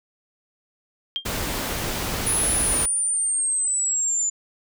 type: tone with exponential decay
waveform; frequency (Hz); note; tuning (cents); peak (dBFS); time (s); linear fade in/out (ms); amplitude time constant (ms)
sine; 3196; G7; +33; -19; 1.16-1.27; 0; 22
type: noise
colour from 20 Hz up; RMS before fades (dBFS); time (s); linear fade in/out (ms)
pink; -27; 1.25-2.86; 10
type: linear sweep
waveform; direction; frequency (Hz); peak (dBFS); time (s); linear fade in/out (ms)
sine; down; 10430 to 7040; -20; 2.26-4.3; 10
effects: none